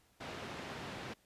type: band-pass noise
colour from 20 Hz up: pink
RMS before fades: -45 dBFS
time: 0.2-1.14 s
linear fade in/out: 10 ms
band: 120 to 3600 Hz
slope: 12 dB/octave
effects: pink hiss -70 dBFS RMS until 1.25 s + resampled to 32000 Hz